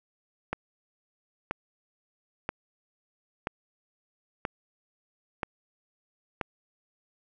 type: click train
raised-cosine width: 0.5 ms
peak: -14 dBFS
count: 7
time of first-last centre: 0.53-6.412 s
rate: 1.02 Hz
effects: none